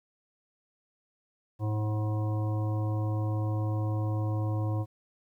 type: harmonic tone with a mistuned harmonic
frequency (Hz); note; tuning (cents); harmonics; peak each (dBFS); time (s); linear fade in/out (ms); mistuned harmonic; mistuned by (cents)
107; A2; -48; 1 / 3 / 5 / 7 / 9 / 10; -27 / -37 / -41 / -44 / -46 / -47; 1.59-4.86; 50; 7; -24
effects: 11-bit